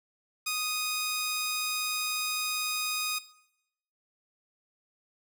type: tone pair together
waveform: 10% pulse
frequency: 1244.5 / 2489 Hz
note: D#6 / D#7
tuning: 0 / 0 cents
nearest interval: octave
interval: 1200 cents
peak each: -24 / -26 dBFS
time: 0.46-3.19 s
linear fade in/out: 10 ms
effects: noise-tail reverb RT60 0.8 s tail -17 dB re dry